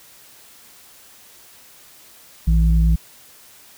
sine tone pair together, 57.63 / 163 Hz, A#1 / E3, -19 / -19 cents, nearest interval octave + tritone, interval 1800 cents, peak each -12 / -18 dBFS, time 2.47-2.96 s, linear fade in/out 10 ms, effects tanh soft clip ceiling -5 dBFS + white hiss -47 dBFS RMS until 3.77 s

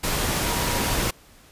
sine tone in noise, 956 Hz, A#5, 43 cents sharp, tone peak -33 dBFS, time 0.43-0.95 s, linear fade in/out 10 ms, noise pink, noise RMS -24 dBFS, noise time 0.03-1.11 s, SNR -12 dB, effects pink hiss -52 dBFS RMS until 1.51 s + resampled to 32000 Hz

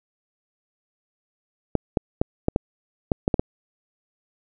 clicks, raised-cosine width 2 ms, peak -5 dBFS, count 9, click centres 1.753 / 1.972 / 2.215 / 2.484 / 2.561 / 3.118 / 3.279 / 3.342 / 3.395 s, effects none

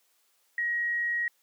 sine tone, 1895 Hz, A#6, 28 cents sharp, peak -26 dBFS, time 0.58-1.28 s, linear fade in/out 2 ms, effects white hiss -69 dBFS RMS until 1.42 s + high-pass 400 Hz 12 dB/octave

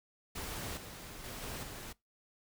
pink noise with level steps, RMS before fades -41 / -48 / -44 / -42 / -46 dBFS, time 0.35-1.93 s, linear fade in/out 10 ms, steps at 0.77 / 1.24 / 1.42 / 1.63 s, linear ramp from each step 2 ms, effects noise-tail reverb RT60 0.2 s tail -23 dB re dry

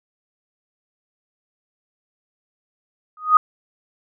sine tone with exponential growth, 1244.5 Hz, D#6, in tune, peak -4 dBFS, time 3.17-3.37 s, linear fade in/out 2 ms, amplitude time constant 43 ms, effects none

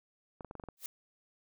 clicks, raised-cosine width 1 ms, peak -30 dBFS, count 7, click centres 0.408 / 0.447 / 0.511 / 0.553 / 0.598 / 0.638 / 0.687 s
blue noise with exponential growth, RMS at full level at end -36 dBFS, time 0.77-0.86 s, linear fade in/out 1 ms, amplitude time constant 18 ms
effects none

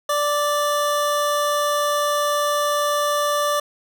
square tone pair together, 586.1 / 1173 Hz, D5 / D6, -4 / -2 cents, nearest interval octave, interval 1202 cents, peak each -22 dBFS, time 0.09-3.6 s, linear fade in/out 5 ms, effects none

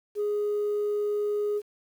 sine tone, 415.3 Hz, G#4, in tune, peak -23 dBFS, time 0.15-1.62 s, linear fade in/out 50 ms, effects tanh soft clip ceiling -22 dBFS + 9-bit

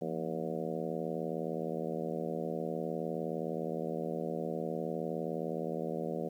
harmonic tone with a mistuned harmonic, 79.5 Hz, D#2, 38 cents sharp, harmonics 2 / 3 / 4 / 5 / 6 / 7 / 8 / 9, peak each -40 / -42 / -43 / -41 / -40 / -41 / -46 / -46 dBFS, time 0.01-6.29 s, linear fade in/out 10 ms, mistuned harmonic 2, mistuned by +130 cents, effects 11-bit

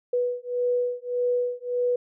sine beating tone pair, 490 / 491.7 Hz, B4 / B4, -14 / -8 cents, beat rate 1.7 Hz, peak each -26 dBFS, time 0.13-1.96 s, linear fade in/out 5 ms, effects none

